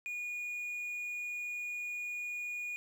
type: tone with quantisation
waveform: triangle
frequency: 2447 Hz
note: D#7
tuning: 29 cents flat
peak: -35 dBFS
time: 0.06-2.76 s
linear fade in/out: 0 ms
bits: 10
effects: none